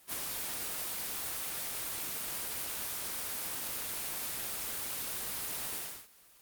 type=noise with ADSR envelope; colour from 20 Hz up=white; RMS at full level=-34 dBFS; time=0.07-6.08 s; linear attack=60 ms; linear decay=3 ms; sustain=-3 dB; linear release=320 ms; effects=white hiss -60 dBFS RMS until 6.41 s + Opus 24 kbps